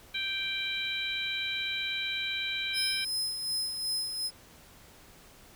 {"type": "harmonic tone", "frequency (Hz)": 784, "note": "G5", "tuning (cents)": 0, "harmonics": [2, 3, 4, 5], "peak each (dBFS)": [-40, -34, -37, -35], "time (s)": [0.14, 3.05], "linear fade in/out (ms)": 10}
{"type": "tone with tremolo", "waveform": "sawtooth", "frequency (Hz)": 5100, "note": "D#8", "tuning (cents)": 42, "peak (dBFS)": -26, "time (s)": [2.73, 4.31], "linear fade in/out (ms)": 50, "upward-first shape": "sine", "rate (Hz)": 2.7, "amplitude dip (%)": 50}
{"effects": ["pink hiss -55 dBFS RMS until 5.55 s"]}